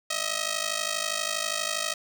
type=ring-modulated tone; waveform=5% pulse; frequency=635 Hz; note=D#5; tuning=35 cents sharp; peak=-13 dBFS; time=0.1-1.94 s; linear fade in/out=5 ms; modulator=26.2 Hz; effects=8-bit